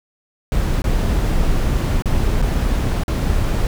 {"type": "noise with dropouts", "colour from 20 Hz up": "brown", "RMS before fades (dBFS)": -17, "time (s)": [0.52, 3.67], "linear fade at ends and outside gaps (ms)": 1, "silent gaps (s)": [[0.819, 0.841], [2.022, 2.057], [2.418, 2.424], [3.036, 3.08]], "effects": []}